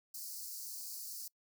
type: high-pass noise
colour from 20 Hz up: white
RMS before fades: -45 dBFS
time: 0.14-1.28 s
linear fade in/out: 5 ms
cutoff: 4300 Hz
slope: 96 dB/octave
effects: noise-tail reverb RT60 0.1 s tail -24 dB re dry